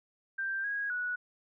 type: tone with pitch steps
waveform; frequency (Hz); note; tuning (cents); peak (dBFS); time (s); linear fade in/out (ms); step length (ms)
sine; 1576 / 1646 / 1469; G6 / G#6 / F#6; +9 / -16 / -13; -31; 0.38-1.16; 10; 260
effects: none